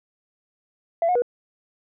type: tone with pitch steps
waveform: sine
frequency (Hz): 672 / 722 / 484.6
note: E5 / F#5 / B4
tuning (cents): +33 / -43 / -33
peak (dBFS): -16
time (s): 1.02-1.221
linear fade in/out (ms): 2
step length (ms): 67
effects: tanh soft clip ceiling -14 dBFS